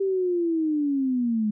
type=linear sweep; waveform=sine; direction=down; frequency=394 to 207.7 Hz; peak=-21 dBFS; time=0-1.51 s; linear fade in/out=10 ms; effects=none